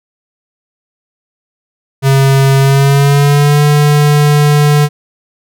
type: tone with pitch glide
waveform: square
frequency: 135.9 to 147.35 Hz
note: C#3 to D3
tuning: -34 to +6 cents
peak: -6 dBFS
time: 2.02-4.89 s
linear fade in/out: 50 ms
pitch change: +140 cents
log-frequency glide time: 2.59-3.63 s
effects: none